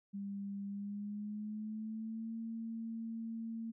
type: tone with pitch glide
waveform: sine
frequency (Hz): 199.6 to 226.6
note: G3 to A#3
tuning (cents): +32 to -49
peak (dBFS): -39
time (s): 0.13-3.72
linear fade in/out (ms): 20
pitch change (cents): +219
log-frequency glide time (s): 0.66-2.34
effects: none